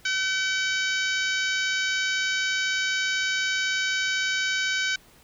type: harmonic tone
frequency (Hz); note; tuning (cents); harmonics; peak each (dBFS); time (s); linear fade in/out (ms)
762; G5; -49; 2 / 3 / 4 / 5 / 6 / 7 / 8 / 9; -26 / -30 / -32 / -34 / -36 / -37 / -38 / -39; 0.05-4.96; 5
effects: pink hiss -55 dBFS RMS until 5.23 s